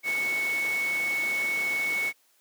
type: tone in noise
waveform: sine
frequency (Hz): 2213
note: C#7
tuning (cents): -3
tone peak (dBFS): -25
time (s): 0.03-2.13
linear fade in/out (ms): 50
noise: pink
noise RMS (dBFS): -37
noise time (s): 0.03-2.13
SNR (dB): +9
effects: white hiss -65 dBFS RMS until 2.4 s + high-pass 300 Hz 12 dB/octave